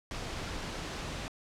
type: noise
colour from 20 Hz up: pink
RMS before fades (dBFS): -38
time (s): 0.11-1.28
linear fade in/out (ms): 0
effects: low-pass 6000 Hz 12 dB/octave